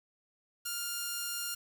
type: tone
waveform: 5% pulse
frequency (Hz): 1405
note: F6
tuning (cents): +10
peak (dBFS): -23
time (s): 0.65-1.55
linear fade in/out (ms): 10
effects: 9-bit